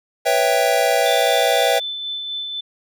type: chord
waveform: square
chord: C# half-diminished seventh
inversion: third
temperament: equal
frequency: 493.9 / 554.4 / 659.3 / 784 Hz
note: B4 / C#5 / E5 / G5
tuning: 0 / 0 / 0 / 0 cents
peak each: -22 / -22 / -20 / -21 dBFS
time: 0.25-1.8 s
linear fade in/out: 20 ms
type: tone with tremolo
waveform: sine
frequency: 3520 Hz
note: A7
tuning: in tune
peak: -23 dBFS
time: 1.05-2.61 s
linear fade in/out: 10 ms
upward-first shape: sine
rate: 4 Hz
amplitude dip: 30%
effects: none